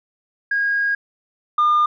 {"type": "tone pair in turn", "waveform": "sine", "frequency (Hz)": [1635, 1208.7], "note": ["G#6", "D6"], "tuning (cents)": [-28, 49], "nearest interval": "perfect fourth", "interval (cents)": 523, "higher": "first", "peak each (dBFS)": [-16, -11], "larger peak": "second", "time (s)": [[0.51, 0.95], [1.58, 1.86]], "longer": "first", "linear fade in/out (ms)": 5, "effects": ["tanh soft clip ceiling -11 dBFS"]}